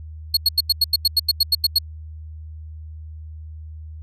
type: tone bursts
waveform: 45% pulse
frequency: 4333 Hz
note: C#8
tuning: 40 cents flat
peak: -12 dBFS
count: 13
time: 0.34-1.786 s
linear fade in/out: 5 ms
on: 30 ms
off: 88 ms
effects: added 78 Hz sine -33 dBFS peak until 4.02 s + resampled to 32000 Hz